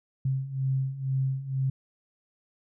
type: beating tone pair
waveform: sine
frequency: 132 / 134.1 Hz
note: C3 / C3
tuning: +16 / +43 cents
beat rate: 2.1 Hz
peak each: -31 / -27 dBFS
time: 0.25-1.7 s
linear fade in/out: 5 ms
effects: none